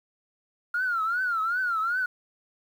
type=tone with vibrato; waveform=sine; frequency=1400 Hz; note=F6; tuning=4 cents sharp; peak=-23 dBFS; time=0.74-2.06 s; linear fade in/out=5 ms; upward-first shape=triangle; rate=2.6 Hz; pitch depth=170 cents each way; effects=tanh soft clip ceiling -19 dBFS + 9-bit